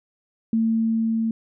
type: tone with level ramp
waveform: sine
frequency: 225 Hz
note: A3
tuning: 39 cents sharp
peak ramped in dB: -17 to -20 dBFS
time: 0.53-1.31 s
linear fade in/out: 2 ms
effects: none